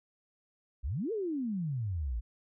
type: exponential two-way sweep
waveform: sine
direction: up then down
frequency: 52.2 to 466.2 to 52.2 Hz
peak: -31 dBFS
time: 0.83-2.21 s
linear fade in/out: 20 ms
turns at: 1.12 s
effects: none